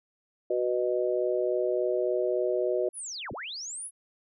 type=harmonic tone; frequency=123.47 Hz; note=B2; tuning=in tune; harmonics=3 / 4 / 5; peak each=-28 / -30 / -29 dBFS; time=0.5-2.89 s; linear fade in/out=5 ms
type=linear two-way sweep; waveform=sine; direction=down then up; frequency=11000 to 47.17 to 11000 Hz; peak=-35 dBFS; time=2.93-3.91 s; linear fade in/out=50 ms; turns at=3.32 s
effects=none